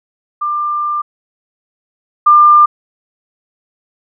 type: tone pair in turn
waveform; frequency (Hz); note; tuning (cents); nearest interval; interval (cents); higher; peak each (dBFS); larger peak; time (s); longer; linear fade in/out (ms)
sine; 1192 / 1196.8; D6 / D6; +25 / +32; unison; 7; second; -14 / -3; second; 0.41-1.02 / 2.26-2.66; first; 10
effects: none